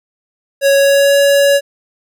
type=tone with pitch glide; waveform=square; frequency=554.4 to 562.8 Hz; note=C#5 to C#5; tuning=0 to +26 cents; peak=-8 dBFS; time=0.61-1.61 s; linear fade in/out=50 ms; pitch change=+26 cents; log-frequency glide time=0.76-1.17 s; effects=none